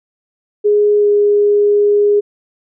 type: tone with pitch glide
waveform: sine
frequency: 415.5 to 411.9 Hz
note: G#4 to G#4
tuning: +1 to -14 cents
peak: -8 dBFS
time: 0.64-2.21 s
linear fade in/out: 20 ms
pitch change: -15 cents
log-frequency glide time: 0.98-1.07 s
effects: none